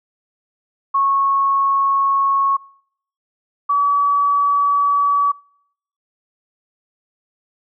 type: tone pair in turn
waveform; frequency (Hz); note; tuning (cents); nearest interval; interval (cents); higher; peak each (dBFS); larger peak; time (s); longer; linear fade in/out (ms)
sine; 1100 / 1142; C#6 / D6; -14 / -49; minor second; 65; second; -13; neither; 0.94-2.57 / 3.69-5.32; neither; 10
effects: noise-tail reverb RT60 0.7 s tail -26 dB re dry